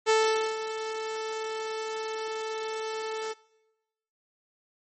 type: tone with ADSR envelope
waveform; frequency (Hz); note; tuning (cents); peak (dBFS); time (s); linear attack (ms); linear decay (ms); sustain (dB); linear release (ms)
sawtooth; 440; A4; 0; -15; 0.06-3.34; 34; 460; -12; 25
effects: noise-tail reverb RT60 1.0 s tail -22 dB re dry + MP3 32 kbps